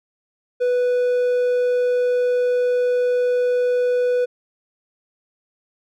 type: tone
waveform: triangle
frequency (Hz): 493.9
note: B4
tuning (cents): 0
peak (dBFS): -14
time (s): 0.6-4.26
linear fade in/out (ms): 20
effects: none